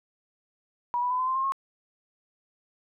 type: tone with pitch steps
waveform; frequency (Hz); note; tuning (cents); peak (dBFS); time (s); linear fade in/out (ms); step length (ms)
sine; 967 / 985.6 / 1004.6 / 1023.9 / 1043.6 / 1063.7 / 1084.2; B5 / B5 / B5 / C6 / C6 / C6 / C#6; -37 / -4 / +29 / -38 / -5 / +28 / -39; -24; 0.94-1.521; 0; 83
effects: none